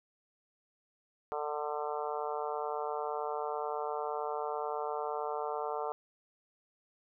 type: harmonic tone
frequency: 149 Hz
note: D3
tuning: 25 cents sharp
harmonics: 3 / 4 / 5 / 6 / 7 / 8 / 9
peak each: -38 / -41 / -39 / -41 / -44 / -43 / -47 dBFS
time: 1.32-5.92 s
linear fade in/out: 0 ms
effects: none